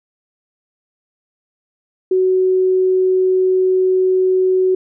sine tone, 372.8 Hz, F#4, 13 cents sharp, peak -11 dBFS, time 2.11-4.75 s, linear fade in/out 5 ms, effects none

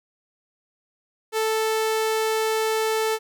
sawtooth tone, 440 Hz, A4, in tune, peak -17 dBFS, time 1.32-3.19 s, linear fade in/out 50 ms, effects none

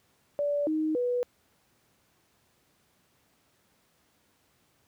sine tone with pitch steps, 579 / 311.8 / 490.5 Hz, D5 / D#4 / B4, -25 / +4 / -12 cents, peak -25 dBFS, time 0.39-1.23 s, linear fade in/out 0 ms, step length 280 ms, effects pink hiss -68 dBFS RMS until 4.87 s + high-pass 80 Hz 12 dB/octave

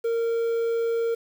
triangle tone with quantisation, 461.5 Hz, A#4, 17 cents flat, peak -20 dBFS, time 0.04-1.15 s, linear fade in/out 10 ms, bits 8, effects none

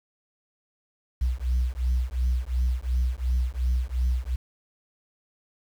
sine beating tone pair, 60.9 / 63.7 Hz, B1 / C2, -24 / -46 cents, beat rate 2.8 Hz, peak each -24 dBFS, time 1.21-4.36 s, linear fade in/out 10 ms, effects tanh soft clip ceiling -18 dBFS + 8-bit

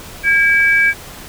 sine tone pair together, 1625.3 / 2300 Hz, G#6 / D7, -38 / -37 cents, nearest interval tritone, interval 601 cents, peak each -12 dBFS, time 0.23-0.94 s, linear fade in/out 50 ms, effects pink hiss -34 dBFS RMS until 1.28 s

